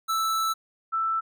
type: tone pair in turn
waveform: square / sine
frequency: 1318.5 / 1325.8 Hz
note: E6 / E6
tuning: 0 / +10 cents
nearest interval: unison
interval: 10 cents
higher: second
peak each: -24 / -23 dBFS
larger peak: second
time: 0.08-0.54 / 0.92-1.21 s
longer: first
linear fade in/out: 20 ms
effects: none